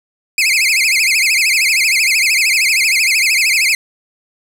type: tone with vibrato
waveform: sawtooth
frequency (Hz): 2328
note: D7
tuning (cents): -16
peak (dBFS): -7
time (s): 0.38-3.75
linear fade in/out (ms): 2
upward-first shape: sine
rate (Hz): 13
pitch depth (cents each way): 210
effects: low-pass 12000 Hz 12 dB/octave + 8-bit